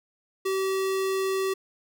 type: tone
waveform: square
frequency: 383.6 Hz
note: G4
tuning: 37 cents flat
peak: -25 dBFS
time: 0.45-1.54 s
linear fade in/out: 10 ms
effects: none